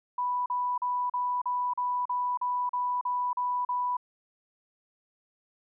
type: tone bursts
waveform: sine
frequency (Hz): 987.8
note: B5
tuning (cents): 0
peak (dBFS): -26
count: 12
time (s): 0.18-3.969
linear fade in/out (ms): 5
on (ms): 280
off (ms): 39
effects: none